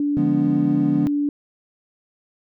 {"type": "tone", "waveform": "sine", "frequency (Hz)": 289.8, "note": "D4", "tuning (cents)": -23, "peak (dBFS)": -18, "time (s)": [0, 1.29], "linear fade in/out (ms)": 2}
{"type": "chord", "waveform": "triangle", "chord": "D diminished seventh", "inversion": "none", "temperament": "equal", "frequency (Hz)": [146.83, 174.61, 207.7, 246.9], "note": ["D3", "F3", "Ab3", "Cb4"], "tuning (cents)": [0, 0, 0, 0], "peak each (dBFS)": [-23, -23, -24, -22], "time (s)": [0.17, 1.07], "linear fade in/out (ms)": 0}
{"effects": []}